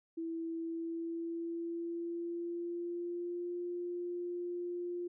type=tone with pitch glide; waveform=sine; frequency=329.6 to 351.2 Hz; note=E4 to F4; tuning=0 to +10 cents; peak=-36 dBFS; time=0.17-5.08 s; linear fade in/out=10 ms; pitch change=+110 cents; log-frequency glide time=0.58-3.57 s; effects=none